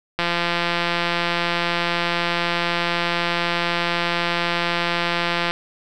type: click train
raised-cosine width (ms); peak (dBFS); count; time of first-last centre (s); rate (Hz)
0.3; -5; 916; 0.19-5.51; 172
effects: none